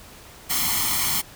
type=noise with comb filter; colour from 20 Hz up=white; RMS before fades=-23 dBFS; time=0.49-1.22 s; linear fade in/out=20 ms; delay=0.94 ms; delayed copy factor=+0.8; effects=pink hiss -45 dBFS RMS until 1.35 s